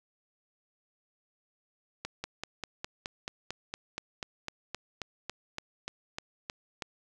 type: slowing click train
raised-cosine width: 0.2 ms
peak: -18 dBFS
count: 20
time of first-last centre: 2.05-6.822 s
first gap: 190 ms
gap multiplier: 1.03
effects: none